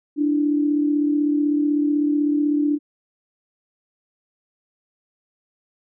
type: tone pair together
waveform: sine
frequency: 293.6 / 329.6 Hz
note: D4 / E4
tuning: 0 / 0 cents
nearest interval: major second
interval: 200 cents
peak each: -17 / -26 dBFS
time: 0.16-2.79 s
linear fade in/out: 50 ms
effects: none